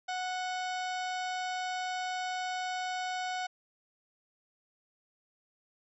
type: harmonic tone with a mistuned harmonic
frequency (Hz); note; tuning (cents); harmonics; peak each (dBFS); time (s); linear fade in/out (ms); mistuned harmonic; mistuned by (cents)
736; F#5; -9; 1 / 2 / 3 / 4 / 5 / 6 / 7 / 8 / 10; -34 / -40 / -44 / -46 / -48 / -50 / -51 / -52 / -54; 0.08-3.47; 10; 4; +32
effects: none